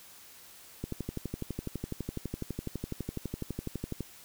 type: click train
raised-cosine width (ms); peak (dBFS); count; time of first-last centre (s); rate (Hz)
3; -21; 39; 0.84-4.007; 12
effects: white hiss -53 dBFS RMS until 4.24 s